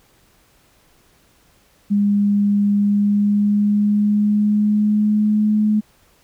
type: tone with pitch glide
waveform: sine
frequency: 203.5 to 212.5 Hz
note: G#3 to G#3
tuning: -35 to +40 cents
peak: -13 dBFS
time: 1.9-5.81 s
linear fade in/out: 20 ms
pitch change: +75 cents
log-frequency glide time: 2.74-5.56 s
effects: pink hiss -56 dBFS RMS until 6.23 s